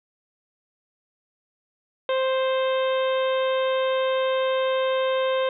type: harmonic tone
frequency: 524 Hz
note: C5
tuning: 2 cents sharp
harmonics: 1 / 2 / 3 / 4 / 5 / 6 / 7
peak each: -21 / -29 / -35 / -38 / -38 / -37 / -38 dBFS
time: 2.09-5.49 s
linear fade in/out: 2 ms
effects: none

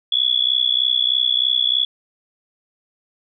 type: tone with amplitude modulation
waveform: sine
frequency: 3403 Hz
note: G#7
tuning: 41 cents sharp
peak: -11 dBFS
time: 0.12-1.85 s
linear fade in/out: 5 ms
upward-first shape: sine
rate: 63.2 Hz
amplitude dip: 95%
effects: none

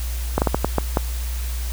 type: slowing click train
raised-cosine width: 1 ms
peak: -3 dBFS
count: 7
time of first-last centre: 0.38-0.972 s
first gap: 39 ms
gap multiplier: 1.37
effects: added 60 Hz sine -23 dBFS peak until 1.72 s + white hiss -36 dBFS RMS until 1.72 s

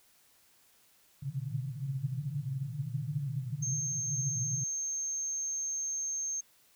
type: band-pass noise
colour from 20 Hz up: white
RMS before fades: -36 dBFS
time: 1.22-4.64 s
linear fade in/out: 5 ms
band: 120 to 150 Hz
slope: 96 dB/octave
type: tone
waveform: sine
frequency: 6380 Hz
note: G8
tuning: 30 cents sharp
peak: -32 dBFS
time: 3.62-6.41 s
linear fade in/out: 10 ms
effects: white hiss -65 dBFS RMS until 6.75 s

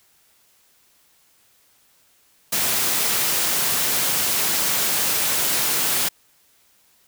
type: high-pass noise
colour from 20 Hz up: white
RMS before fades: -21 dBFS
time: 2.52-6.09 s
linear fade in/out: 10 ms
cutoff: 100 Hz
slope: 12 dB/octave
effects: white hiss -59 dBFS RMS until 7.07 s

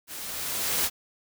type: noise with level ramp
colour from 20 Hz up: white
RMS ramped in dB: -39 to -24 dBFS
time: 0.07-0.9 s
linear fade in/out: 50 ms
effects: none

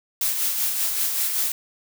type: noise with tremolo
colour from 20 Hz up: blue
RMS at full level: -22 dBFS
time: 0.21-1.52 s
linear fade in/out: 2 ms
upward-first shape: sine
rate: 5.2 Hz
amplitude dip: 40%
effects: none

